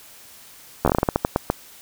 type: slowing click train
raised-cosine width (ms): 1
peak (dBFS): -3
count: 13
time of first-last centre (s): 0.85-1.5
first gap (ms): 12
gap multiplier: 1.25
effects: white hiss -46 dBFS RMS until 1.81 s